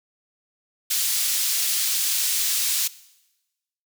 pink high-pass noise, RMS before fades -23 dBFS, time 0.9-2.88 s, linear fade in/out 10 ms, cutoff 4400 Hz, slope 12 dB/octave, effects noise-tail reverb RT60 1.0 s tail -19 dB re dry

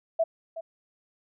sine tone with echo, 657 Hz, E5, 6 cents flat, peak -20 dBFS, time 0.19-0.24 s, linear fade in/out 10 ms, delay 370 ms, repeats 1, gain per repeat -13 dB, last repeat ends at 0.61 s, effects none

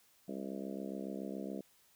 harmonic tone with a mistuned harmonic, 67.1 Hz, C2, 44 cents sharp, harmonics 3 / 4 / 5 / 6 / 7 / 8 / 9 / 10, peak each -43 / -45 / -47 / -49 / -50 / -51 / -52 / -53 dBFS, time 0.28-1.61 s, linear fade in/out 5 ms, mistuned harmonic 10, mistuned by -36 cents, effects white hiss -68 dBFS RMS until 1.95 s

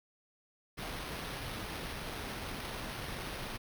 pink noise with sample-and-hold, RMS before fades -41 dBFS, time 0.77-3.58 s, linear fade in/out 20 ms, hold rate 7350 Hz, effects none

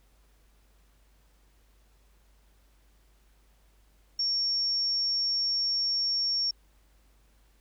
sine tone, 5500 Hz, F8, 27 cents flat, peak -25 dBFS, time 4.19-6.51 s, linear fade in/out 5 ms, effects added 50 Hz sine -60 dBFS peak until 7.6 s + pink hiss -68 dBFS RMS until 7.6 s

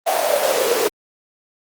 pink noise with high-pass filter sweep, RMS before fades -18 dBFS, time 0.06-0.89 s, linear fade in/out 20 ms, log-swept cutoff 700 to 420 Hz, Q 8.3, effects Opus 24 kbps

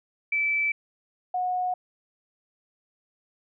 sine tone pair in turn, 2316 / 729.5 Hz, D7 / F#5, -25 / -25 cents, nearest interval octave + minor sixth, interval 2000 cents, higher first, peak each -22 / -24 dBFS, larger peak first, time 0.32-0.72 / 1.34-1.74 s, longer neither, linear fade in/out 5 ms, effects none

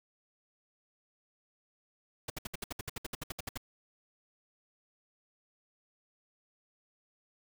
pink noise bursts, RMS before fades -38 dBFS, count 16, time 2.28-3.576 s, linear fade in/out 5 ms, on 21 ms, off 64 ms, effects none

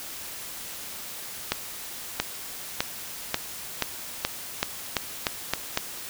accelerating click train, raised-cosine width 0.2 ms, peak -5 dBFS, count 11, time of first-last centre 1.52-5.774 s, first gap 680 ms, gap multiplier 0.89, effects white hiss -38 dBFS RMS until 6.09 s

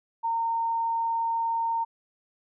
sine tone, 917 Hz, A#5, 29 cents flat, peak -24 dBFS, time 0.23-1.85 s, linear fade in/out 20 ms, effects none

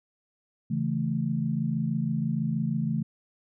sine chord, A major, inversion first, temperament equal, 138.59 / 164.81 / 220 Hz, C#3 / E3 / A3, 0 / 0 / 0 cents, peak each -30 / -29 / -29 dBFS, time 0.7-3.03 s, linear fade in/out 10 ms, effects none

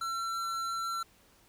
sine tone with tanh clipping, 1351 Hz, E6, 42 cents sharp, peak -34 dBFS, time 0.01-1.03 s, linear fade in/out 5 ms, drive 16 dB, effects pink hiss -63 dBFS RMS until 1.48 s

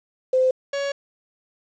sine / 45% pulse tone pair in turn, 516 / 560.2 Hz, C5 / C#5, -24 / +18 cents, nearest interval minor second, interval 142 cents, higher second, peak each -15 / -23 dBFS, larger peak first, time 0.33-0.51 / 0.73-0.92 s, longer second, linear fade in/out 5 ms, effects resampled to 16000 Hz + 8-bit

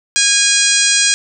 harmonic tone with a mistuned harmonic, 820 Hz, G#5, 22 cents flat, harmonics 2 / 3 / 4 / 5 / 6 / 7 / 8 / 9 / 10, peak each -19 / -19 / -19 / -19 / -19 / -19 / -19 / -19 / -19 dBFS, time 0.16-1.14 s, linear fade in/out 0 ms, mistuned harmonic 9, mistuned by -32 cents, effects none

